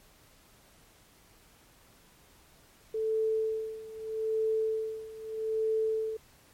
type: tone with tremolo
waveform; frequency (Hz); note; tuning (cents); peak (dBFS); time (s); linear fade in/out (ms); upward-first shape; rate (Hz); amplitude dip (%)
sine; 440; A4; 0; -25; 2.94-6.17; 5; sine; 0.8; 85
effects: pink hiss -60 dBFS RMS until 6.53 s + MP3 64 kbps